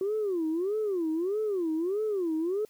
sine tone with vibrato, 370 Hz, F#4, in tune, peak -25 dBFS, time 0.01-2.65 s, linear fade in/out 2 ms, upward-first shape sine, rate 1.6 Hz, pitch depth 280 cents each way, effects tanh soft clip ceiling -23 dBFS + white hiss -63 dBFS RMS until 2.69 s

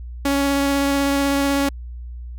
sawtooth tone with vibrato, 279.1 Hz, C#4, 12 cents sharp, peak -13 dBFS, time 0.25-1.69 s, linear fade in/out 5 ms, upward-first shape sine, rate 16 Hz, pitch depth 10 cents each way, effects added 60 Hz sine -30 dBFS peak until 2.38 s

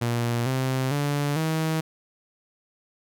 sawtooth tone with pitch steps, 118.6 / 130.84 / 144.34 / 159.23 Hz, A#2 / C3 / D3 / D#3, +30 / 0 / -30 / +40 cents, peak -19 dBFS, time 0.01-1.81 s, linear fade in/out 10 ms, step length 450 ms, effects none

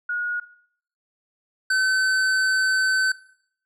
sine / square tone pair in turn, 1446 / 1526.9 Hz, F#6 / G6, -40 / -46 cents, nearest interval minor second, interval 94 cents, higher second, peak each -23 / -19 dBFS, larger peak second, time 0.09-0.4 / 1.7-3.12 s, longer second, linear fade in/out 5 ms, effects noise-tail reverb RT60 0.6 s tail -17 dB re dry + low-pass 8000 Hz 12 dB/octave

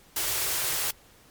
white band-stop noise, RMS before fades -28 dBFS, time 0.16-0.91 s, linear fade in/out 5 ms, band 160 to 300 Hz, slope 96 dB/octave, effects pink hiss -56 dBFS RMS until 1.3 s + MP3 96 kbps

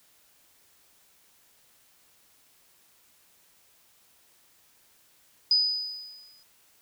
sine tone with exponential decay, 4978 Hz, D#8, in tune, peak -17 dBFS, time 5.51-6.43 s, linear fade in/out 2 ms, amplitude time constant 200 ms, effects white hiss -62 dBFS RMS until 6.81 s

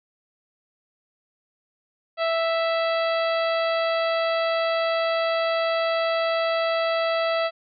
harmonic tone, 659.3 Hz, E5, in tune, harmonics 1 / 2 / 3 / 4 / 5 / 6 / 7, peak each -22 / -28 / -32 / -34 / -36 / -38 / -39 dBFS, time 2.17-7.51 s, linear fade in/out 50 ms, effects none

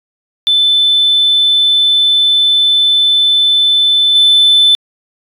sine tone with level steps, 3520 Hz, A7, in tune, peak -6 / -3 dBFS, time 0.47-4.75 s, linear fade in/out 0 ms, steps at 4.15 s, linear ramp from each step 5 ms, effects tanh soft clip ceiling -2 dBFS

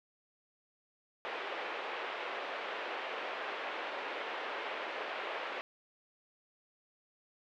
pink band-pass noise, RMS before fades -40 dBFS, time 1.25-5.61 s, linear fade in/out 0 ms, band 430 to 3000 Hz, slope 24 dB/octave, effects none

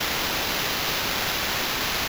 blue noise with sample-and-hold, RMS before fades -26 dBFS, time 0-2.08 s, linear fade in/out 10 ms, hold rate 8820 Hz, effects none

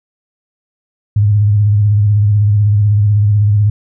sine tone with vibrato, 103.83 Hz, G#2, in tune, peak -7 dBFS, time 1.16-3.7 s, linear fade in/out 5 ms, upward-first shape sine, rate 16 Hz, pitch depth 54 cents each way, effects none

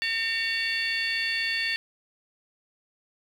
sine tone cluster, 1820 / 2251 / 2748 / 3476 / 4484 Hz, A#6 / C#7 / F7 / A7 / C#8, -42 / +26 / -29 / -22 / +19 cents, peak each -28 / -34 / -30 / -34 / -31 dBFS, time 0.02-1.76 s, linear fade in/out 0 ms, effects tanh soft clip ceiling -18 dBFS + 9-bit

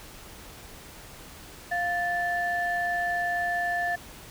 sine tone pair together, 700 / 1755.3 Hz, F5 / A6, +4 / -5 cents, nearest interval octave + major third, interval 1591 cents, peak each -27 dBFS, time 1.71-3.96 s, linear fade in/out 10 ms, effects tanh soft clip ceiling -18 dBFS + pink hiss -46 dBFS RMS until 4.3 s

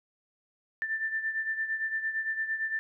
sine beating tone pair, 1774 / 1782.8 Hz, A6 / A6, +14 / +22 cents, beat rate 8.8 Hz, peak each -30 / -36 dBFS, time 0.82-2.79 s, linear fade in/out 0 ms, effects none

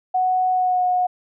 sine tone with pitch glide, 740 to 727.3 Hz, F#5 to F#5, 0 to -30 cents, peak -16 dBFS, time 0.14-1.07 s, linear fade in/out 10 ms, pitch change -30 cents, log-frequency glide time 0.51-0.84 s, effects none

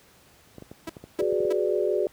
clicks, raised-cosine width 2 ms, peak -27 dBFS, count 10, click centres 0.583 / 0.623 / 0.715 / 0.884 / 0.968 / 1.04 / 1.222 / 1.325 / 1.404 / 1.451 s
sawtooth tone bursts, 327.1 Hz, E4, 13 cents flat, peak -27 dBFS, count 3, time 0.87-1.528 s, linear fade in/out 5 ms, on 26 ms, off 290 ms
sine chord, G# half-diminished seventh, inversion third, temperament equal, 370 / 415.3 / 493.9 / 587.3 Hz, F#4 / G#4 / B4 / D5, 0 / 0 / 0 / 0 cents, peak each -26 / -26 / -31 / -28 dBFS, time 1.19-2.07 s, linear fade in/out 2 ms
effects pink hiss -56 dBFS RMS until 2.12 s + high-pass 60 Hz 12 dB/octave

